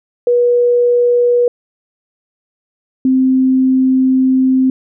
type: tone pair in turn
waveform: sine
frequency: 484.2 / 260.6 Hz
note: B4 / C4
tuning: -34 / -7 cents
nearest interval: major seventh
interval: 1073 cents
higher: first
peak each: -8 dBFS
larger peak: neither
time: 0.27-1.48 / 3.05-4.7 s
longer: second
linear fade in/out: 2 ms
effects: none